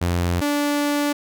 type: tone pair in turn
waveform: sawtooth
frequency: 87.31 / 290.6 Hz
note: F2 / D4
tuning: 0 / -18 cents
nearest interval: octave + major sixth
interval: 2082 cents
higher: second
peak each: -15 dBFS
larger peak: neither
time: 0.01-0.41 / 0.41-1.13 s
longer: second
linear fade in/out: 10 ms
effects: none